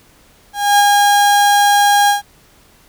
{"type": "tone with ADSR envelope", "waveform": "35% pulse", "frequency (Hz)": 815, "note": "G#5", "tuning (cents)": -33, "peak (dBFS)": -5, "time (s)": [0.53, 2.22], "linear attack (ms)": 260, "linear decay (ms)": 24, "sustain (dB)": -2, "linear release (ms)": 130, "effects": ["pink hiss -49 dBFS RMS until 2.88 s"]}